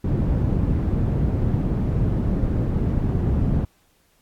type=low-pass noise; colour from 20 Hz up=white; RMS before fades=-21 dBFS; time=0.04-3.65 s; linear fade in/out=5 ms; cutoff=160 Hz; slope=12 dB/octave; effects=pink hiss -62 dBFS RMS until 4.21 s + AAC 64 kbps